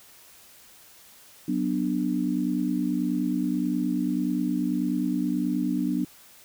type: chord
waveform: sine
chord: B minor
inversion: second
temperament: just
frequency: 185.21 / 246.9 / 296.3 Hz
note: F#3 / B3 / D4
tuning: +2 / 0 / +15 cents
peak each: -29 / -27 / -27 dBFS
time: 1.48-6.05 s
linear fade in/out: 5 ms
effects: white hiss -52 dBFS RMS until 6.44 s